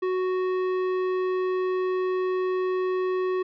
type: tone with tanh clipping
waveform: sine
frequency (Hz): 370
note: F#4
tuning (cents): 0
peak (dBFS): -25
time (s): 0.02-3.43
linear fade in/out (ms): 10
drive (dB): 13
effects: none